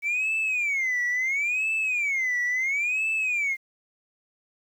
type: tone with vibrato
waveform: sine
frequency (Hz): 2265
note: C#7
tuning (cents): +37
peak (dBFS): -21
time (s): 0.02-3.57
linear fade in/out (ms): 50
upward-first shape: sine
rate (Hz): 0.73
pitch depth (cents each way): 260
effects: tanh soft clip ceiling -21 dBFS + 9-bit